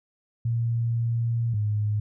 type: tone pair in turn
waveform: sine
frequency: 116.54 / 105.31 Hz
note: A#2 / G#2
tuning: 0 / +25 cents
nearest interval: major second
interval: 175 cents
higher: first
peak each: -22 / -22 dBFS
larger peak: neither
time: 0.45-1.54 / 1.54-2 s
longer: first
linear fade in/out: 5 ms
effects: none